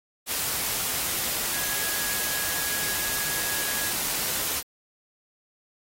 sine tone in noise, 1661.2 Hz, G#6, in tune, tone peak -36 dBFS, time 1.51-3.94 s, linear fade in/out 50 ms, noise white, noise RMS -28 dBFS, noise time 0.26-4.63 s, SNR -11 dB, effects AAC 48 kbps

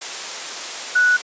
sine tone in noise, 1475 Hz, F#6, 6 cents flat, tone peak -12 dBFS, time 0.95-1.17 s, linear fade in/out 10 ms, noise white, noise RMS -28 dBFS, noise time 0.01-1.22 s, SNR +13 dB, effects high-pass 400 Hz 12 dB/octave + resampled to 16000 Hz

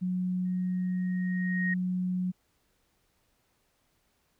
sine tone, 182.4 Hz, F#3, 24 cents flat, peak -27 dBFS, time 0.01-2.32 s, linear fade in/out 20 ms
sine tone with exponential growth, 1868 Hz, A#6, 3 cents sharp, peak -27 dBFS, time 0.45-1.74 s, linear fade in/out 5 ms, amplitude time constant 280 ms
effects pink hiss -72 dBFS RMS until 4.39 s

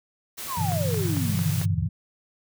white noise, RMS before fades -35 dBFS, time 0.37-1.66 s, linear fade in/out 20 ms
sine exponential sweep, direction down, 1174.7 to 67 Hz, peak -28 dBFS, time 0.47-1.88 s, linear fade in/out 50 ms
sine chord, E minor seventh, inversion first, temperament just, 98.89 / 123.61 / 148.33 / 164.81 Hz, G2 / B2 / D3 / E3, +16 / +2 / +18 / 0 cents, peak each -27 / -31 / -31 / -28 dBFS, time 0.57-1.89 s, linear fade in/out 10 ms
click train, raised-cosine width 0.5 ms, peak -21 dBFS, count 5, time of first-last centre 0.72-1.615 s, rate 4.47 Hz
effects none

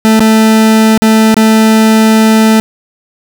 40% pulse tone with dropouts, 220 Hz, A3, in tune, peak -3 dBFS, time 0.05-2.6 s, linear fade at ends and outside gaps 0 ms, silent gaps 0.195-0.205 / 0.977-1.02 / 1.343-1.367 s, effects none

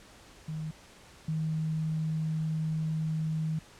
sine tone pair in turn, 156.7 / 157.79 Hz, D#3 / D#3, +13 / +25 cents, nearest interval unison, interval 12 cents, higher second, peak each -33 / -28 dBFS, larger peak second, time 0.48-0.71 / 1.28-3.59 s, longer second, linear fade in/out 5 ms, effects pink hiss -54 dBFS RMS until 3.79 s + low-pass 9000 Hz 12 dB/octave

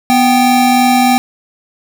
square tone pair together, 246.9 / 783.9 Hz, B3 / G5, 0 / 0 cents, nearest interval octave + minor sixth, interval 2000 cents, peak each -11 dBFS, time 0.1-1.18 s, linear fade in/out 0 ms, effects none

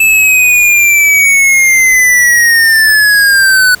square linear sweep, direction down, 2629 to 1480 Hz, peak -5 dBFS, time 0-3.75 s, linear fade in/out 5 ms, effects pink hiss -34 dBFS RMS until 3.8 s

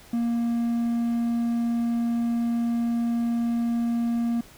triangle tone, 234.4 Hz, A#3, 10 cents sharp, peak -20 dBFS, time 0.13-4.41 s, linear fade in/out 5 ms, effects pink hiss -50 dBFS RMS until 4.57 s

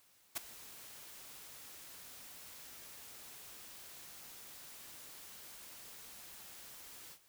white noise with ADSR envelope, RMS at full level -35 dBFS, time 0.35-7.19 s, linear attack 20 ms, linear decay 12 ms, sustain -18 dB, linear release 71 ms, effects white hiss -68 dBFS RMS until 7.28 s

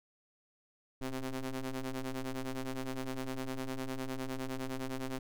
sawtooth ring-modulated tone, 130.1 Hz, C3, 9 cents flat, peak -29 dBFS, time 1.01-5.19 s, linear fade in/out 5 ms, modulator 135 Hz, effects none

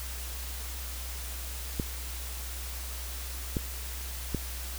clicks, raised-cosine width 3 ms, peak -16 dBFS, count 3, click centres 1.798 / 3.568 / 4.347 s, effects added 62 Hz sine -37 dBFS peak until 4.78 s + white hiss -41 dBFS RMS until 4.78 s

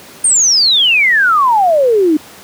sine exponential sweep, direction down, 9040 to 293.7 Hz, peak -7 dBFS, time 0.24-2.17 s, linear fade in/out 5 ms, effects pink hiss -36 dBFS RMS until 2.43 s + high-pass 150 Hz 12 dB/octave

